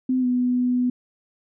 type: tone with pitch glide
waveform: sine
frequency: 256.8 to 248.3 Hz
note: C4 to B3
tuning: -32 to +9 cents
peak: -18 dBFS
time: 0.09-0.9 s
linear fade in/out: 5 ms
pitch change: -59 cents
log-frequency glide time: 0.2-0.26 s
effects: none